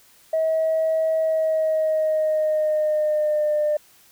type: tone with pitch glide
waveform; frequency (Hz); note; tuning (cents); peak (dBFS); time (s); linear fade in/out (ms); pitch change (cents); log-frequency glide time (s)
sine; 640 to 600.6; D#5 to D5; +49 to +39; -17; 0.33-3.77; 5; -110; 1.18-3.56
effects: tanh soft clip ceiling -14 dBFS + white hiss -54 dBFS RMS until 4.11 s